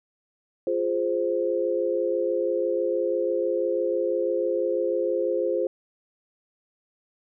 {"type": "chord", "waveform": "sine", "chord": "F minor", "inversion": "none", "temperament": "equal", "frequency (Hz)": [349.2, 415.3, 523.3], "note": ["F4", "Ab4", "C5"], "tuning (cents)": [0, 0, 0], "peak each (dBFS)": [-27, -28, -25], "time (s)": [0.67, 5.67], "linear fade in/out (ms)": 2, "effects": []}